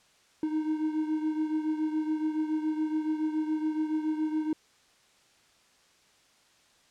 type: beating tone pair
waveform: triangle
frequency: 309.4 / 316.5 Hz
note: D#4 / D#4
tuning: -10 / +30 cents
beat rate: 7.1 Hz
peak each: -26 / -32 dBFS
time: 0.43-4.53 s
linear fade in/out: 2 ms
effects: white hiss -63 dBFS RMS until 6.9 s + low-pass 7000 Hz 12 dB/octave

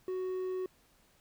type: tone with quantisation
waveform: triangle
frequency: 370.9 Hz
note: F#4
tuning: 4 cents sharp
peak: -31 dBFS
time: 0.08-0.66 s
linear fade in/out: 2 ms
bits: 10
effects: pink hiss -67 dBFS RMS until 1.2 s

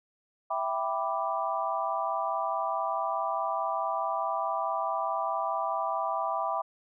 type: chord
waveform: sine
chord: E minor seventh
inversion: none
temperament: equal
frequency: 659.3 / 784 / 987.8 / 1174.7 Hz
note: E5 / G5 / B5 / D6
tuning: 0 / 0 / 0 / 0 cents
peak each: -33 dBFS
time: 0.5-6.62 s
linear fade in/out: 10 ms
effects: none

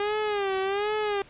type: tone with vibrato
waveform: sawtooth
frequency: 404.2 Hz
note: G#4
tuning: 47 cents flat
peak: -21 dBFS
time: 0-1.22 s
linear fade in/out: 2 ms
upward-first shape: sine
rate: 1.3 Hz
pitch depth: 100 cents each way
effects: pink hiss -52 dBFS RMS until 1.29 s + resampled to 8000 Hz

